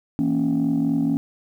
sine chord, A# diminished, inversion second, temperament equal, 164.81 / 233.1 / 277.2 Hz, E3 / A#3 / C#4, 0 / 0 / 0 cents, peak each -24 / -22 / -19 dBFS, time 0.19-1.17 s, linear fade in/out 0 ms, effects tanh soft clip ceiling -14 dBFS + 9-bit

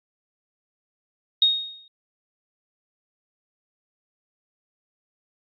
sine tone with exponential decay, 3729 Hz, A#7, in tune, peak -12 dBFS, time 1.42-1.88 s, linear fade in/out 2 ms, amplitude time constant 100 ms, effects AAC 32 kbps

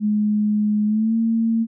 sine tone with pitch glide, 210.4 to 226.8 Hz, G#3 to A#3, +23 to -47 cents, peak -16 dBFS, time 0-1.67 s, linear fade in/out 50 ms, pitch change +130 cents, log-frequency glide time 0.86-1.15 s, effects none

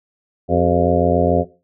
harmonic tone with a mistuned harmonic, 87.2 Hz, F2, 2 cents flat, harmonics 1 / 2 / 3 / 4 / 5 / 6 / 7 / 8, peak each -21 / -21 / -21 / -21 / -21 / -21 / -21 / -21 dBFS, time 0.48-1.45 s, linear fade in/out 50 ms, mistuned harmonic 4, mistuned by +110 cents, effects noise-tail reverb RT60 0.3 s tail -17 dB re dry

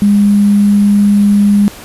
sine tone with sample-and-hold, 203.8 Hz, G#3, 32 cents flat, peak -5 dBFS, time 0.02-1.68 s, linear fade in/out 0 ms, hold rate 11025 Hz, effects pink hiss -32 dBFS RMS until 1.84 s + resampled to 32000 Hz

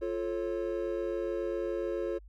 triangle chord, F augmented, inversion none, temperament just, 349.2 / 436.5 / 545.7 Hz, F4 / A4 / C#5, 0 / -14 / -27 cents, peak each -32 / -34 / -34 dBFS, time 0.01-2.19 s, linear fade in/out 20 ms, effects added 50 Hz sine -49 dBFS peak until 2.28 s

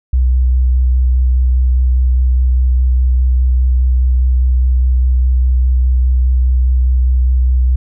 sine tone with vibrato, 63 Hz, B1, 35 cents sharp, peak -8 dBFS, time 0.13-7.76 s, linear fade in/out 5 ms, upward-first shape square, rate 4.9 Hz, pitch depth 11 cents each way, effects none

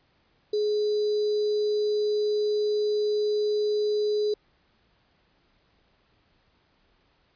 sine tone with sample-and-hold, 419.5 Hz, G#4, 17 cents sharp, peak -22 dBFS, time 0.53-4.34 s, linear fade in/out 5 ms, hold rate 4410 Hz, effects pink hiss -66 dBFS RMS until 7.35 s + resampled to 11025 Hz

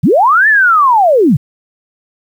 sine linear two-way sweep, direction up then down, 110 to 1800 to 110 Hz, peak -5 dBFS, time 0.03-1.37 s, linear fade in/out 10 ms, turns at 0.48 s, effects 7-bit

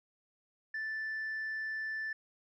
sine tone, 1760 Hz, A6, in tune, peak -33 dBFS, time 0.74-2.13 s, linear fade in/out 5 ms, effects tanh soft clip ceiling -33 dBFS

